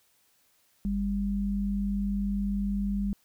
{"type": "tone pair together", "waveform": "sine", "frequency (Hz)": [50, 200], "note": ["G1", "G3"], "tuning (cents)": [35, 35], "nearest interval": "2 octaves", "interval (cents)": 2400, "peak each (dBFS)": [-32, -27], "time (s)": [0.85, 3.13], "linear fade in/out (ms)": 0, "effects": ["white hiss -67 dBFS RMS until 3.24 s"]}